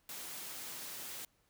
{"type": "high-pass noise", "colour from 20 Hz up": "white", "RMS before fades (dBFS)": -45, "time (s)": [0.09, 1.25], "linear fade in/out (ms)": 2, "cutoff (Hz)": 110, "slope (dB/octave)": 12, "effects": ["pink hiss -74 dBFS RMS until 1.49 s"]}